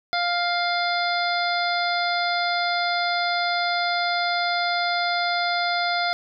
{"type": "harmonic tone", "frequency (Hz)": 700, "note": "F5", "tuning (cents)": 4, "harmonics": [1, 2, 3, 5, 6, 7], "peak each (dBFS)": [-24, -27, -29, -31, -32, -32], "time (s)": [0.13, 6.13], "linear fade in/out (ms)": 0, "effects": []}